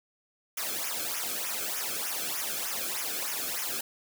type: noise with flanger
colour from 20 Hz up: white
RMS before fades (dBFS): -33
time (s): 0.57-3.81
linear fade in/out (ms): 5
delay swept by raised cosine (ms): 0.23 to 1.08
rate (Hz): 3.3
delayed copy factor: -1
effects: none